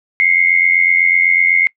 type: tone pair together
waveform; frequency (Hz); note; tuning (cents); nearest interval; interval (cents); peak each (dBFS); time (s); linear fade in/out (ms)
sine; 2089 / 2177; C7 / C#7; -3 / -32; minor second; 71; -12; 0.2-1.67; 0
effects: noise-tail reverb RT60 0.1 s tail -23 dB re dry